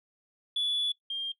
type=tone pair in turn; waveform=sine; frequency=3434 / 3201 Hz; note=A7 / G7; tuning=-43 / +36 cents; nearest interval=minor second; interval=121 cents; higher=first; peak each=-25 / -29 dBFS; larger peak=first; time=0.56-0.92 / 1.1-1.32 s; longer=first; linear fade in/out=5 ms; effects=noise-tail reverb RT60 0.1 s tail -18 dB re dry + tanh soft clip ceiling -24 dBFS